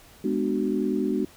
sine chord, G# half-diminished seventh, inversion none, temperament just, 207.7 / 249.2 / 299 / 373.8 Hz, G#3 / B3 / D4 / F#4, 0 / +16 / +31 / +18 cents, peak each -28 dBFS, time 0.24-1.25 s, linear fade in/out 5 ms, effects pink hiss -52 dBFS RMS until 1.36 s

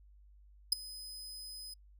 sawtooth tone with ADSR envelope, 5030 Hz, D#8, 18 cents sharp, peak -19 dBFS, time 0.72-1.74 s, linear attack 6 ms, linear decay 9 ms, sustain -23 dB, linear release 6 ms, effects noise-tail reverb RT60 0.1 s tail -26 dB re dry + added 50 Hz sine -57 dBFS peak until 1.99 s

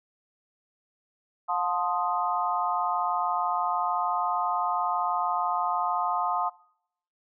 sine chord, F dominant seventh, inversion none, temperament equal with one note detuned, 714 / 880 / 1046.5 / 1244.5 Hz, F5 / A5 / C6 / Eb6, +38 / 0 / 0 / 0 cents, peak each -30 dBFS, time 1.48-6.5 s, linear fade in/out 20 ms, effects noise-tail reverb RT60 0.7 s tail -23 dB re dry

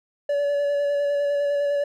triangle tone with vibrato, 573 Hz, D5, 43 cents flat, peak -18 dBFS, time 0.29-1.84 s, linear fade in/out 5 ms, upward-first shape square, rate 9.9 Hz, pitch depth 13 cents each way, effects none

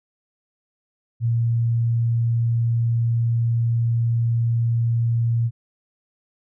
sine tone, 116.54 Hz, A#2, in tune, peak -17 dBFS, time 1.2-5.51 s, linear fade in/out 50 ms, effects none

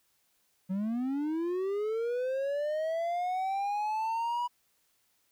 triangle linear sweep, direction up, 182.4 to 979 Hz, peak -27 dBFS, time 0.69-4.48 s, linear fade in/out 20 ms, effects white hiss -72 dBFS RMS until 5.31 s

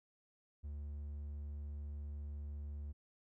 triangle tone, 72.9 Hz, D2, 12 cents flat, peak -40 dBFS, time 0.63-2.93 s, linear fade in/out 20 ms, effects none

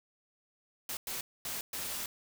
white noise bursts at uneven times, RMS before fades -38 dBFS, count 4, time 0.89-0.97 / 1.07-1.21 / 1.45-1.61 / 1.73-2.06 s, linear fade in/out 2 ms, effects none

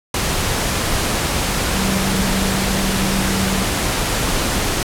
sine tone in noise, 192.2 Hz, G3, 34 cents flat, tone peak -20 dBFS, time 1.74-3.63 s, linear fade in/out 2 ms, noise pink, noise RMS -19 dBFS, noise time 0.14-4.83 s, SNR -4 dB, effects low-pass 12000 Hz 12 dB/octave

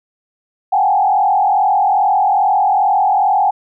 sine tone with frequency modulation, 793 Hz, G5, 20 cents sharp, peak -10 dBFS, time 0.72-3.51 s, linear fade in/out 10 ms, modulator 42.4 Hz, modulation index 1.5, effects none

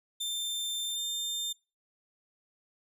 sawtooth tone with pitch glide, 3579 to 3600 Hz, A7 to A7, +29 to +39 cents, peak -29 dBFS, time 0.2-1.53 s, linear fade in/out 10 ms, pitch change +10 cents, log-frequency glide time 0.83-1 s, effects noise-tail reverb RT60 0.3 s tail -24 dB re dry + resampled to 32000 Hz

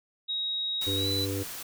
sine tone with pitch glide, 3793 to 3982 Hz, A#7 to B7, +29 to +14 cents, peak -28 dBFS, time 0.28-1.26 s, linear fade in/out 20 ms, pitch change +85 cents, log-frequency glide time 0.96-1.08 s
white noise, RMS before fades -39 dBFS, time 0.81-1.63 s, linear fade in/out 5 ms
harmonic tone, 98 Hz, G2, in tune, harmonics 1 / 3 / 4 / 5, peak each -32 / -34 / -37 / -37 dBFS, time 0.86-1.44 s, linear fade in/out 20 ms
effects none

